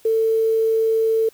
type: tone with quantisation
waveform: sine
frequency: 446.5 Hz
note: A4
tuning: 25 cents sharp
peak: -15 dBFS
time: 0.05-1.29 s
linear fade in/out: 5 ms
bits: 7
effects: white hiss -53 dBFS RMS until 1.33 s